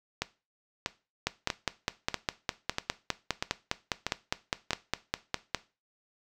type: two click trains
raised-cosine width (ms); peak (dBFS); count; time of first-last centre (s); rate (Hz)
0.2; -11 / -9; 8 / 22; 0.22-4.707 / 1.27-5.547; 1.56 / 4.91
effects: noise-tail reverb RT60 0.3 s tail -17 dB re dry